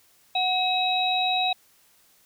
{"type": "tone cluster", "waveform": "sine", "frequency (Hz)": [737, 2564, 3844], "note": ["F#5", "E7", "B7"], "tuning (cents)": [-7, -49, -48], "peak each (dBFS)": [-24, -29, -25], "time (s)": [0.35, 1.53], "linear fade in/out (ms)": 5, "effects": ["white hiss -60 dBFS RMS until 2.25 s"]}